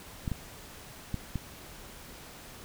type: clicks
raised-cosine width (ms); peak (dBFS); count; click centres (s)
5; -19; 4; 0.278 / 0.317 / 1.143 / 1.357
effects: pink hiss -48 dBFS RMS until 2.64 s